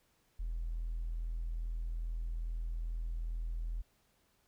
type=tone with tanh clipping; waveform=triangle; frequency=41.2 Hz; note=E1; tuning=in tune; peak=-34 dBFS; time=0.39-3.82 s; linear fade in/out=10 ms; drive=1 dB; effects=pink hiss -73 dBFS RMS until 4.47 s